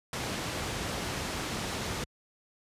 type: low-pass noise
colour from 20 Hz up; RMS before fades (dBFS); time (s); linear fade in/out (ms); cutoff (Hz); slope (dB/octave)
pink; -34; 0.13-2.04; 2; 7800; 12
effects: high-pass 60 Hz 12 dB/octave + resampled to 32000 Hz